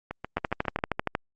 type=two click trains; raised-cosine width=0.5 ms; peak=-10 / -18 dBFS; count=11 / 6; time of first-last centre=0.37-1.151 / 0.11-0.788 s; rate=12.8 / 7.37 Hz; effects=Opus 48 kbps